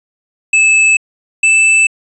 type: tone pair in turn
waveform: square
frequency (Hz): 2614 / 2638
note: E7 / E7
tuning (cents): -15 / +1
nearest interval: unison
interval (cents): 16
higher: second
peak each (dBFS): -7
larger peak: neither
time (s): 0.53-0.97 / 1.43-1.87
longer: neither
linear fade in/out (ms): 5
effects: resampled to 24000 Hz